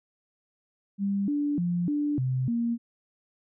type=tone with pitch steps; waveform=sine; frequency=198.9 / 291 / 174.8 / 293.5 / 129.1 / 234.2 Hz; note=G3 / D4 / F3 / D4 / C3 / A#3; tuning=+25 / -16 / +2 / -1 / -23 / +8 cents; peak=-24 dBFS; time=0.98-2.78 s; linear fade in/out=50 ms; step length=300 ms; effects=none